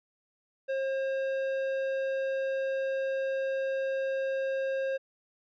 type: tone with tanh clipping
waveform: triangle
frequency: 536 Hz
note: C5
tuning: 42 cents sharp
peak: -30 dBFS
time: 0.68-4.98 s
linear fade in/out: 20 ms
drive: 15 dB
effects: none